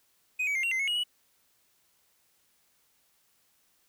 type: tone with pitch steps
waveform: triangle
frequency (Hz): 2503 / 2275 / 2114 / 2749 / 2068 / 2188 / 2894 / 2933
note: D#7 / C#7 / C7 / F7 / C7 / C#7 / F#7 / F#7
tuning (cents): +10 / +44 / +17 / -28 / -21 / -23 / -39 / -16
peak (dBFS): -25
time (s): 0.39-1.038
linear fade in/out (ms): 10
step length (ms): 81
effects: white hiss -69 dBFS RMS until 3.88 s